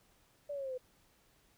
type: exponential sweep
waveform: sine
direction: down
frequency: 587.3 to 500 Hz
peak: -37 dBFS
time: 0.49-0.78 s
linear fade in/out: 10 ms
effects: pink hiss -69 dBFS RMS until 1.57 s